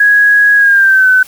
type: tone with pitch glide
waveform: sine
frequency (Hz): 1661.2 to 1514.6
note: G#6 to F#6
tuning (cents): 0 to +40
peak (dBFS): -4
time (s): 0-1.23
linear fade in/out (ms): 5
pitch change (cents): -160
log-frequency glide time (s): 0.56-1.08
effects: white hiss -37 dBFS RMS until 1.27 s